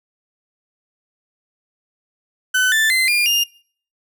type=tone with pitch steps; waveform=35% pulse; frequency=1510 / 1764.9 / 2063 / 2411 / 2818 Hz; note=F#6 / A6 / C7 / D7 / F7; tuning=+35 / +5 / -25 / +45 / +15 cents; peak=-12 dBFS; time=2.54-3.44 s; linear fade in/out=10 ms; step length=180 ms; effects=noise-tail reverb RT60 0.5 s tail -23 dB re dry